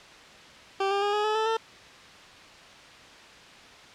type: tone with pitch steps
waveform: 20% pulse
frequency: 390.2 / 399.6 / 409.1 / 418.9 / 429 / 439.3 / 449.8 Hz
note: G4 / G4 / G#4 / G#4 / A4 / A4 / A4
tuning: -8 / +33 / -26 / +15 / -44 / -3 / +38 cents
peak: -19 dBFS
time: 0.8-1.57 s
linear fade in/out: 5 ms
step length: 110 ms
effects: white hiss -48 dBFS RMS until 3.94 s + low-pass 4000 Hz 12 dB/octave